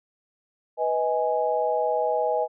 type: chord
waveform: sine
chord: G# minor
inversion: first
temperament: equal with one note detuned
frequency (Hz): 493.9 / 631.3 / 830.6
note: B4 / D#5 / G#5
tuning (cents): 0 / +25 / 0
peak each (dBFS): -26 / -25 / -26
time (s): 0.77-2.48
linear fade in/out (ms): 50
effects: none